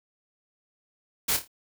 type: noise with echo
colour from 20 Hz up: white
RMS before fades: -25 dBFS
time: 1.28-1.37 s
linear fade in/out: 10 ms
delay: 27 ms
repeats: 4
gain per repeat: -8 dB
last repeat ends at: 1.478 s
effects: none